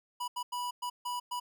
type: tone bursts at uneven times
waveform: square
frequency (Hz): 980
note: B5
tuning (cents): -14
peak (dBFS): -34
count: 6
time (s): 0.2-0.28 / 0.36-0.43 / 0.52-0.71 / 0.82-0.9 / 1.05-1.2 / 1.31-1.4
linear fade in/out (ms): 10
effects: none